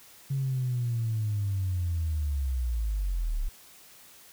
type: linear sweep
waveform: sine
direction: down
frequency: 138.59 to 32.7 Hz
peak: -25 dBFS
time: 0.3-3.49 s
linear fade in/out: 10 ms
effects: tanh soft clip ceiling -21 dBFS + white hiss -53 dBFS RMS until 4.32 s